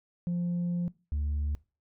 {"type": "tone pair in turn", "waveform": "sine", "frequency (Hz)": [174.61, 73.41], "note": ["F3", "D2"], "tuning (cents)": [0, 0], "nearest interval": "octave + minor third", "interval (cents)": 1500, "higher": "first", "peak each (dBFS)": -25, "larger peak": "neither", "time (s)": [[0.27, 0.88], [1.12, 1.55]], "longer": "first", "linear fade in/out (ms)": 0, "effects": ["noise-tail reverb RT60 0.3 s tail -22 dB re dry", "tanh soft clip ceiling -26 dBFS"]}